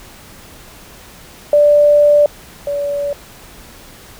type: tone pair in turn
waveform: sine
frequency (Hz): 587.3 / 572.9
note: D5 / D5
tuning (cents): 0 / -43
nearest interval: unison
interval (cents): 43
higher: first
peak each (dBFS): -6 / -16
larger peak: first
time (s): 1.53-2.26 / 2.67-3.13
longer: first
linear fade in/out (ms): 2
effects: pink hiss -39 dBFS RMS until 4.19 s